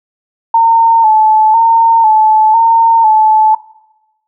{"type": "tone with vibrato", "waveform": "sine", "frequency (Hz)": 890, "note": "A5", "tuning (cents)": 20, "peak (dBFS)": -4, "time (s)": [0.54, 3.55], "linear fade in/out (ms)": 5, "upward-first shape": "square", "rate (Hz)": 1, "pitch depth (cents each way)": 44, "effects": ["noise-tail reverb RT60 0.9 s tail -20 dB re dry"]}